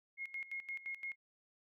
sine tone with tremolo, 2154 Hz, C7, 50 cents sharp, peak -39 dBFS, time 0.17-1.16 s, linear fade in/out 50 ms, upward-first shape square, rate 5.8 Hz, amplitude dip 80%, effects none

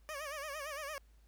15% pulse tone with vibrato, 587.3 Hz, D5, in tune, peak -34 dBFS, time 0.09-0.98 s, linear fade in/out 0 ms, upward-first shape sine, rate 8.8 Hz, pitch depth 120 cents each way, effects added 53 Hz sine -60 dBFS peak until 1.27 s + pink hiss -74 dBFS RMS until 1.27 s

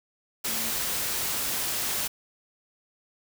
sine tone in noise, 225.2 Hz, A3, 40 cents sharp, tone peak -40 dBFS, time 0.47-0.71 s, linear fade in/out 10 ms, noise white, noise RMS -29 dBFS, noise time 0.44-2.08 s, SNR -14 dB, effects none

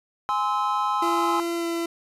triangle chord, Ab augmented, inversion none, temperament just, 830.6 / 1038.3 / 1297.8 Hz, Ab5 / C6 / E6, 0 / -14 / -27 cents, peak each -25 / -23 / -25 dBFS, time 0.29-1.4 s, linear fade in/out 0 ms
40% pulse tone with pitch glide, 339.8 to 336.9 Hz, F4 to E4, -47 to +38 cents, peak -24 dBFS, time 1.02-1.86 s, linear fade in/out 5 ms, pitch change -15 cents, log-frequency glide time 1.57-1.65 s
effects resampled to 32000 Hz

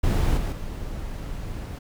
brown noise with level steps, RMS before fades -21 / -26 / -32 dBFS, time 0.03-1.79 s, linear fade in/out 10 ms, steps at 0.37 / 0.52 s, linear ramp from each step 5 ms, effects none

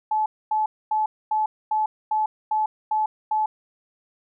sine tone bursts, 862 Hz, A5, 36 cents flat, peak -19 dBFS, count 9, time 0.11-3.46 s, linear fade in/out 5 ms, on 150 ms, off 250 ms, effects none

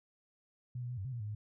sine tone with pitch steps, 123.9 / 121.8 / 124.4 / 95.9 / 131.1 / 119.3 / 104.9 / 105.9 Hz, B2 / B2 / B2 / G2 / C3 / A#2 / G#2 / G#2, +6 / -24 / +13 / -37 / +4 / +41 / +18 / +34 cents, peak -37 dBFS, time 0.75-1.35 s, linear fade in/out 5 ms, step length 75 ms, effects none

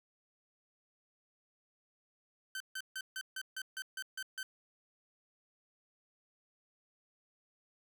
sawtooth tone bursts, 1539 Hz, G6, 32 cents flat, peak -35 dBFS, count 10, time 2.55-4.43 s, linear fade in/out 2 ms, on 53 ms, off 150 ms, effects none

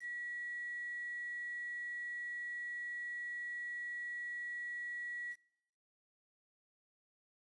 sine tone with quantisation, 1931 Hz, B6, 39 cents flat, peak -40 dBFS, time 0-5.36 s, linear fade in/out 50 ms, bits 10, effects noise-tail reverb RT60 0.8 s tail -22 dB re dry + resampled to 22050 Hz

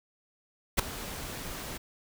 pink noise with ADSR envelope, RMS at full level -21 dBFS, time 0.77-1.78 s, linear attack 24 ms, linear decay 4 ms, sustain -18 dB, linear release 13 ms, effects none

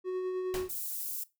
triangle tone with tremolo, 369.4 Hz, F#4, 3 cents flat, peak -27 dBFS, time 0.04-0.69 s, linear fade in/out 50 ms, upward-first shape sine, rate 9.6 Hz, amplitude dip 25%
pink noise with exponential decay, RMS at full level -34 dBFS, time 0.54-0.79 s, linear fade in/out 1 ms, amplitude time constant 54 ms
white high-pass noise, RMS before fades -37 dBFS, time 0.69-1.24 s, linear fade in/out 10 ms, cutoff 10000 Hz, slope 12 dB/octave
effects noise-tail reverb RT60 0.2 s tail -18 dB re dry

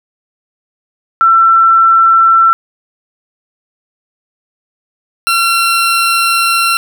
sine / 20% pulse tone pair in turn, 1343 / 1362.5 Hz, E6 / F6, +32 / -43 cents, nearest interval unison, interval 25 cents, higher second, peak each -4 dBFS, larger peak neither, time 1.21-2.53 / 5.27-6.77 s, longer second, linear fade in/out 0 ms, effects none

